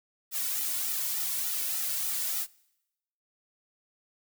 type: noise with flanger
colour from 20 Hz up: blue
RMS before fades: -31 dBFS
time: 0.31-2.47 s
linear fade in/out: 50 ms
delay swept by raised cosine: 1.8 to 2.49 ms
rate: 3.4 Hz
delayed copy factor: -1
effects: noise-tail reverb RT60 0.9 s tail -24 dB re dry